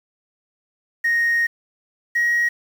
sine tone pair in turn, 1864.7 / 1894 Hz, A#6 / A#6, 0 / +27 cents, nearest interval unison, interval 27 cents, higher second, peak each -14 dBFS, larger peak neither, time 1.04-1.47 / 2.15-2.49 s, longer first, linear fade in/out 10 ms, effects tanh soft clip ceiling -14 dBFS + 7-bit

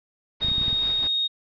pink noise with tremolo, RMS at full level -37 dBFS, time 0.4-1.08 s, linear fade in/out 10 ms, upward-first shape square, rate 4.8 Hz, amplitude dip 35%
sine tone, 3729 Hz, A#7, in tune, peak -21 dBFS, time 0.41-1.28 s, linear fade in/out 20 ms
clicks, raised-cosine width 5 ms, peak -20 dBFS, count 7, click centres 0.447 / 0.485 / 0.517 / 0.582 / 0.614 / 0.682 / 0.729 s
effects resampled to 11025 Hz

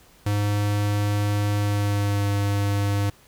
square tone with pitch glide, 103 to 101.06 Hz, G#2 to G#2, -14 to -47 cents, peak -21 dBFS, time 0.26-3.1 s, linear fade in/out 5 ms, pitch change -33 cents, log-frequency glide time 1.56-2.29 s, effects pink hiss -54 dBFS RMS until 3.27 s

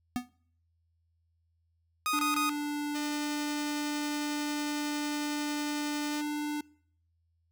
square tone with exponential decay, 247.1 Hz, B3, 1 cent sharp, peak -26 dBFS, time 0.16-0.29 s, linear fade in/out 0 ms, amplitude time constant 28 ms
sawtooth tone bursts, 1244.5 Hz, D#6, in tune, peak -24 dBFS, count 3, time 2.06-2.494 s, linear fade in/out 0 ms, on 130 ms, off 22 ms
square tone with pitch glide, 293.7 to 297.1 Hz, D4 to D4, 0 to +20 cents, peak -32 dBFS, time 2.13-6.61 s, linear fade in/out 5 ms, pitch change +20 cents, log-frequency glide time 6.08-6.21 s
5% pulse tone with tremolo, 603 Hz, D5, 46 cents sharp, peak -26 dBFS, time 2.94-6.22 s, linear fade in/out 20 ms, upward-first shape triangle, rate 11 Hz, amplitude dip 25%
effects noise-tail reverb RT60 0.6 s tail -24 dB re dry + added 83 Hz sine -70 dBFS peak until 7.51 s

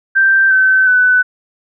sine tone with pitch steps, 1568 / 1533.1 / 1498.9 Hz, G6 / G6 / F#6, 0 / -39 / +22 cents, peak -7 dBFS, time 0.15-1.23 s, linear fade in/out 20 ms, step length 360 ms, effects none

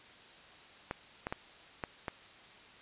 clicks, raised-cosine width 0.5 ms, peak -20 dBFS, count 5, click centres 0.911 / 1.269 / 1.325 / 1.838 / 2.082 s, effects white hiss -55 dBFS RMS until 2.81 s + resampled to 8000 Hz

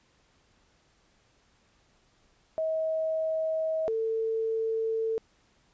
sine tone pair in turn, 638 / 447 Hz, D#5 / A4, +43 / +27 cents, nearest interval tritone, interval 616 cents, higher first, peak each -26 dBFS, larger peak neither, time 2.58-3.88 / 3.88-5.18 s, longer neither, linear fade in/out 0 ms, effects pink hiss -66 dBFS RMS until 5.73 s + resampled to 16000 Hz

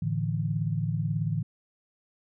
sine chord, A suspended fourth, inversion none, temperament just, 110 / 146.67 / 165 Hz, A2 / D3 / E3, 0 / -2 / +2 cents, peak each -30 dBFS, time 0.02-1.43 s, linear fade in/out 5 ms, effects none

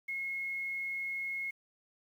sine tone with quantisation, 2166 Hz, C#7, 41 cents flat, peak -34 dBFS, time 0.08-1.51 s, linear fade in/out 10 ms, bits 10, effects none

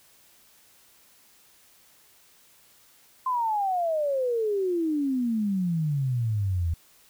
sine exponential sweep, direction down, 1046.5 to 79.8 Hz, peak -23 dBFS, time 3.26-6.74 s, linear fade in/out 5 ms, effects white hiss -58 dBFS RMS until 7.09 s

